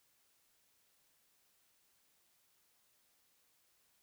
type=silence; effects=white hiss -74 dBFS RMS until 4.02 s